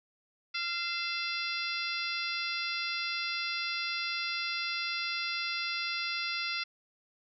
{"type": "harmonic tone with a mistuned harmonic", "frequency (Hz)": 691, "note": "F5", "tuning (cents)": -19, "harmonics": [2, 3, 4, 5, 6, 7, 8], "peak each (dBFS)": [-39, -38, -38, -41, -41, -38, -45], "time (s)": [0.54, 6.64], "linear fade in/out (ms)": 10, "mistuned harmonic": 4, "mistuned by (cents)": -63, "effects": []}